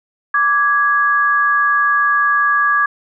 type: tone pair together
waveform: sine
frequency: 1166.5 / 1661.2 Hz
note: D6 / G#6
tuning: -12 / 0 cents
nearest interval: tritone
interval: 612 cents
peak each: -14 dBFS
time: 0.34-2.86 s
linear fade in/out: 5 ms
effects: none